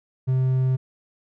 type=tone; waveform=triangle; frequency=129.9 Hz; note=C3; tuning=12 cents flat; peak=-16 dBFS; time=0.27-0.77 s; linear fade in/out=20 ms; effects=none